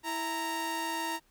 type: tone pair together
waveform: sawtooth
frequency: 329.2 / 927 Hz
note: E4 / A#5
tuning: -2 / -10 cents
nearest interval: octave + tritone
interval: 1792 cents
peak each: -34 / -29 dBFS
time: 0.03-1.2 s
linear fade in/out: 50 ms
effects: pink hiss -68 dBFS RMS until 1.3 s